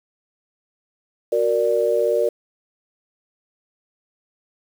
sine chord, Gb augmented, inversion none, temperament equal, 370 / 466.2 / 587.3 Hz, Gb4 / Bb4 / D5, 0 / 0 / 0 cents, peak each -24 / -19 / -20 dBFS, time 1.32-2.29 s, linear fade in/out 5 ms, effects 7-bit

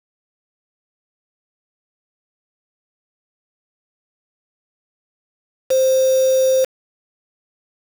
sine tone with quantisation, 523.3 Hz, C5, in tune, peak -12 dBFS, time 5.7-6.65 s, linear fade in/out 10 ms, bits 4, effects none

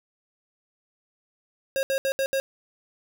square tone bursts at uneven times, 540 Hz, C#5, 45 cents flat, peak -23 dBFS, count 5, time 1.76-1.83 / 1.9-1.98 / 2.05-2.12 / 2.19-2.26 / 2.33-2.4 s, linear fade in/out 0 ms, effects none

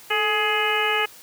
harmonic tone with a mistuned harmonic, 420 Hz, G#4, 19 cents sharp, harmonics 1 / 2 / 3 / 4 / 5 / 6 / 7, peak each -27 / -27 / -27 / -27 / -27 / -27 / -27 dBFS, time 0.1-1.06 s, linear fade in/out 10 ms, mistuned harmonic 1, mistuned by +60 cents, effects white hiss -46 dBFS RMS until 1.22 s + high-pass 80 Hz 12 dB/octave

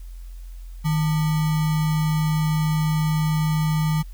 sine tone with sample-and-hold, 155.56 Hz, D#3, in tune, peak -18 dBFS, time 0.84-4.03 s, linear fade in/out 20 ms, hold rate 1050 Hz, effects added 43 Hz sine -34 dBFS peak until 4.13 s + white hiss -57 dBFS RMS until 4.13 s

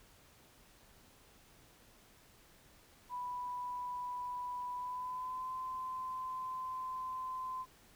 sine tone with pitch glide, 987.8 to 1029.2 Hz, B5 to C6, 0 to -29 cents, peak -38 dBFS, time 3.09-7.66 s, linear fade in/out 50 ms, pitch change +71 cents, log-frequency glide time 4.74-5.51 s, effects pink hiss -63 dBFS RMS until 7.95 s

